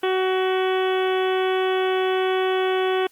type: harmonic tone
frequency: 374.9 Hz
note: F#4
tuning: 23 cents sharp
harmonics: 1 / 2 / 3 / 4 / 5 / 6 / 7 / 8 / 9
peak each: -20 / -27 / -31 / -32 / -35 / -37 / -37 / -36 / -36 dBFS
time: 0.03-3.07 s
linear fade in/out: 5 ms
effects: white hiss -58 dBFS RMS until 3.11 s + Opus 48 kbps

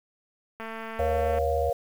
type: click train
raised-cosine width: 0.5 ms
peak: -23 dBFS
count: 177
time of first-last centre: 0.6-1.386 s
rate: 224 Hz
type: tone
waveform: sine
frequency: 75.9 Hz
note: D#2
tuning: 42 cents flat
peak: -29 dBFS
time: 0.99-1.7 s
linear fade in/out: 5 ms
type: chord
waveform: sine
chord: Bb minor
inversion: none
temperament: equal with one note detuned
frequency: 476.5 / 554.4 / 698.5 Hz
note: Bb4 / Db5 / F5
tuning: +38 / 0 / 0 cents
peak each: -28 dBFS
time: 0.99-1.73 s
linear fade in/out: 5 ms
effects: 8-bit

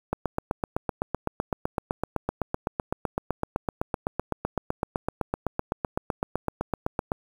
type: click train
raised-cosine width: 1 ms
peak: -11 dBFS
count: 56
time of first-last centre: 0.13-7.119 s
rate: 7.87 Hz
effects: 7-bit

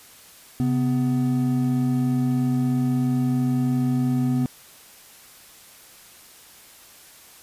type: tone pair together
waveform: triangle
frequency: 133.3 / 250.3 Hz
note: C3 / B3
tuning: +33 / +23 cents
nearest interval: major seventh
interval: 1090 cents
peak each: -21 / -19 dBFS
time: 0.6-4.46 s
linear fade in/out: 0 ms
effects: white hiss -48 dBFS RMS until 7.42 s + resampled to 32000 Hz

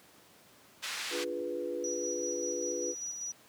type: band-pass noise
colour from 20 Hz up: pink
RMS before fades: -38 dBFS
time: 0.82-1.25 s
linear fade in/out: 20 ms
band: 1600 to 6400 Hz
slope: 12 dB/octave
type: chord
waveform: sine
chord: D diminished seventh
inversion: none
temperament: equal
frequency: 293.7 / 349.2 / 415.3 / 493.9 Hz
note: D4 / F4 / Ab4 / Cb5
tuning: 0 / 0 / 0 / 0 cents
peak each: -42 / -38 / -41 / -36 dBFS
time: 1.1-2.95 s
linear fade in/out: 50 ms
type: tone with tremolo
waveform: sine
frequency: 5840 Hz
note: F#8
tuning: 24 cents flat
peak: -35 dBFS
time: 1.84-3.32 s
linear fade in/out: 2 ms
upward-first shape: square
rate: 5.1 Hz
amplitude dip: 35%
effects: pink hiss -59 dBFS RMS until 3.48 s + high-pass 150 Hz 12 dB/octave

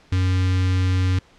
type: tone with notch filter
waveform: square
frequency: 92.5 Hz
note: F#2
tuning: in tune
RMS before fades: -19 dBFS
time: 0.12-1.19 s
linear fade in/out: 5 ms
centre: 660 Hz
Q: 0.52
effects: pink hiss -53 dBFS RMS until 1.38 s + low-pass 5000 Hz 12 dB/octave

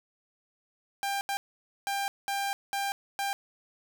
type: tone bursts at uneven times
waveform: sawtooth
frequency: 795 Hz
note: G5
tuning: 24 cents sharp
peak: -25 dBFS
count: 6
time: 1.03-1.21 / 1.29-1.37 / 1.87-2.08 / 2.28-2.53 / 2.73-2.92 / 3.19-3.33 s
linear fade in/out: 0 ms
effects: none

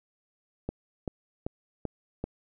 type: click train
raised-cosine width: 2 ms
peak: -18 dBFS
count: 5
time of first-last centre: 0.69-2.24 s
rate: 2.58 Hz
effects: none

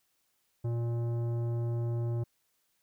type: tone with tanh clipping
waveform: sine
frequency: 117.7 Hz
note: A#2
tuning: 17 cents sharp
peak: -31 dBFS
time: 0.64-2.24 s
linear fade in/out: 10 ms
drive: 13 dB
effects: white hiss -75 dBFS RMS until 2.82 s

